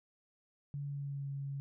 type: tone with pitch glide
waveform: sine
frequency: 142.5 to 139.08 Hz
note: C#3 to C#3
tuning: +48 to +6 cents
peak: -37 dBFS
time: 0.74-1.6 s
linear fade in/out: 0 ms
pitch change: -42 cents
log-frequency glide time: 0.84-1.29 s
effects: none